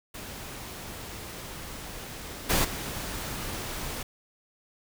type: noise with level steps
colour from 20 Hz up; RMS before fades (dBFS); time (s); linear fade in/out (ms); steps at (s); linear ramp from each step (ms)
pink; -40 / -24 / -35; 0.14-4.03; 5; 2.49 / 2.64; 10
effects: none